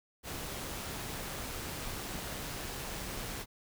pink noise with amplitude modulation, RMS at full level -39 dBFS, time 0.23-3.46 s, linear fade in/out 50 ms, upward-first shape sine, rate 140 Hz, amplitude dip 25%, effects none

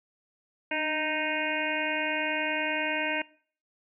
harmonic tone with a mistuned harmonic, 310 Hz, D#4, 6 cents flat, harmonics 1 / 2 / 3 / 5 / 6 / 7 / 8 / 9, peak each -36 / -34 / -36 / -35 / -37 / -35 / -34 / -37 dBFS, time 0.71-3.22 s, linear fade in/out 5 ms, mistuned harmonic 1, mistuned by -46 cents, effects noise-tail reverb RT60 0.5 s tail -22 dB re dry

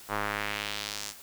square tone with band-pass filter sweep, 51.9 Hz, G#1, in tune, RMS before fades -34 dBFS, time 0.08-1.14 s, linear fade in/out 50 ms, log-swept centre 1100 to 7100 Hz, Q 1.4, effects white hiss -49 dBFS RMS until 1.22 s

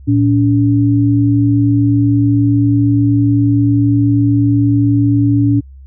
sine tone pair together, 113.8 / 285.4 Hz, A#2 / D4, -41 / -49 cents, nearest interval octave + major third, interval 1592 cents, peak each -11 dBFS, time 0.07-5.61 s, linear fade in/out 20 ms, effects added 67 Hz sine -33 dBFS peak until 5.86 s

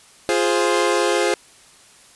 sawtooth chord, F minor, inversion none, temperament equal, 349.2 / 415.3 / 523.3 Hz, F4 / Ab4 / C5, 0 / 0 / 0 cents, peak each -17 dBFS, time 0.29-1.34 s, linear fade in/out 0 ms, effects white hiss -49 dBFS RMS until 2.15 s + resampled to 24000 Hz

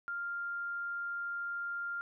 sine tone, 1396.9 Hz, F6, in tune, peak -35 dBFS, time 0.08-2.01 s, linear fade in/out 0 ms, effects none

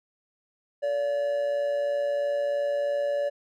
triangle tone with amplitude modulation, 574 Hz, D5, 40 cents flat, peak -20 dBFS, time 0.82-3.3 s, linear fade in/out 20 ms, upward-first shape sine, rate 123 Hz, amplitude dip 45%, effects none

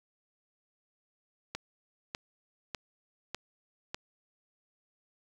click train, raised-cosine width 0.2 ms, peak -18 dBFS, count 5, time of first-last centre 1.55-3.945 s, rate 1.67 Hz, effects 8-bit

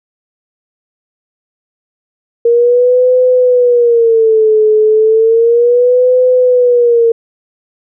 sine tone with vibrato, 466.2 Hz, A#4, in tune, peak -5 dBFS, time 2.45-7.12 s, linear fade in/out 5 ms, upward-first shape sine, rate 0.33 Hz, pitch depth 140 cents each way, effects none

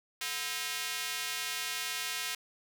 square tone with high-pass filter, 144.8 Hz, D3, 24 cents flat, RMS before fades -36 dBFS, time 0.21-2.35 s, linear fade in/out 5 ms, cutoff 2300 Hz, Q 0.86, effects none

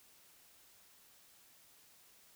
silence, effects white hiss -64 dBFS RMS until 2.35 s

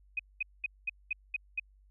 sine tone bursts, 2508 Hz, D#7, 13 cents sharp, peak -29 dBFS, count 7, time 0.17-1.598 s, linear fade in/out 5 ms, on 24 ms, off 210 ms, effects added 49 Hz sine -59 dBFS peak until 1.9 s

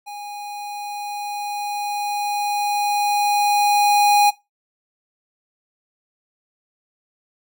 square tone with level ramp, 822 Hz, G#5, 18 cents flat, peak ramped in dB -32 to -12 dBFS, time 0.06-4.31 s, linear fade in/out 20 ms, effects noise-tail reverb RT60 0.2 s tail -19 dB re dry

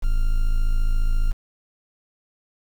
triangle tone, 27.28 Hz, A0, 14 cents flat, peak -14 dBFS, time 0.02-1.33 s, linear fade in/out 20 ms, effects 7-bit

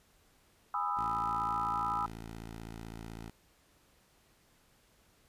sine chord, E major seventh, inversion first, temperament just, 824.1 / 988.9 / 1236.1 / 1318.5 Hz, G#5 / B5 / D#6 / E6, -14 / +2 / -12 / 0 cents, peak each -37 / -36 / -36 / -36 dBFS, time 0.74-2.06 s, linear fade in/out 2 ms
10% pulse tone, 55.9 Hz, A1, 28 cents sharp, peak -35 dBFS, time 0.97-3.3 s, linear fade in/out 5 ms
effects pink hiss -67 dBFS RMS until 5.28 s + resampled to 32000 Hz

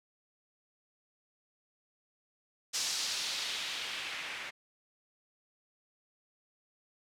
blue noise with low-pass filter sweep, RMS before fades -37 dBFS, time 2.73-4.51 s, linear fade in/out 20 ms, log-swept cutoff 5800 to 2100 Hz, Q 1.6, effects none

